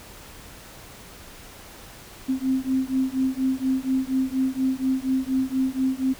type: beating tone pair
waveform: sine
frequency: 260.3 / 264.5 Hz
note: C4 / C4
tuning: -9 / +19 cents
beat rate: 4.2 Hz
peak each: -24 dBFS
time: 2.28-6.14 s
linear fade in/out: 20 ms
effects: pink hiss -44 dBFS RMS until 6.19 s